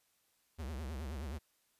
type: tone with vibrato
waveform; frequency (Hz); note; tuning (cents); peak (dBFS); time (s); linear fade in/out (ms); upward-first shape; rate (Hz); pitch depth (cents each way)
square; 72; D2; -34; -40; 0.58-1.39; 20; triangle; 9.5; 280
effects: white hiss -75 dBFS RMS until 1.79 s + resampled to 32000 Hz